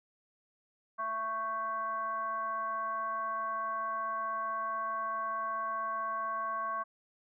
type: tone with frequency modulation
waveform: sine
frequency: 1108.7 Hz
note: C#6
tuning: in tune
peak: -32 dBFS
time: 0.98-6.84 s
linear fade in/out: 20 ms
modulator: 442 Hz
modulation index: 0.64
effects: none